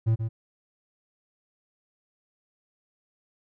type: tone with echo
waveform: triangle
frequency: 112.3 Hz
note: A2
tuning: 36 cents sharp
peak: -17 dBFS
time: 0.06-0.16 s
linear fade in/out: 20 ms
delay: 130 ms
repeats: 1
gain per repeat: -7 dB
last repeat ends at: 0.29 s
effects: none

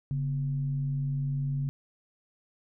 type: tone with frequency modulation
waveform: sine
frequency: 140.1 Hz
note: C#3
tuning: 19 cents sharp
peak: -27 dBFS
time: 0.11-1.69 s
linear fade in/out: 0 ms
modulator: 100 Hz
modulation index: 0.33
effects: none

